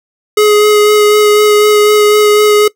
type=tone with vibrato; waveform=square; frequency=420 Hz; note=G#4; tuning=19 cents sharp; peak=-5 dBFS; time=0.37-2.68 s; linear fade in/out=5 ms; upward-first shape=sine; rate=4 Hz; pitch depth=12 cents each way; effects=noise-tail reverb RT60 0.1 s tail -20 dB re dry